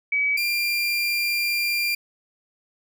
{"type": "tone pair in turn", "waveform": ["sine", "30% pulse"], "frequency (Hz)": [2279, 2385], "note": ["C#7", "D7"], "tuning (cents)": [47, 26], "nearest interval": "minor second", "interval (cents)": 79, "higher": "second", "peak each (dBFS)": -19, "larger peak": "neither", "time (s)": [[0.12, 0.37], [0.37, 1.95]], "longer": "second", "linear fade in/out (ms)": 5, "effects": []}